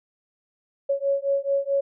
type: beating tone pair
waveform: sine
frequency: 553 / 557.6 Hz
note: C#5 / C#5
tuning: -4 / +10 cents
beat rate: 4.6 Hz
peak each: -24 dBFS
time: 0.89-1.81 s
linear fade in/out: 10 ms
effects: none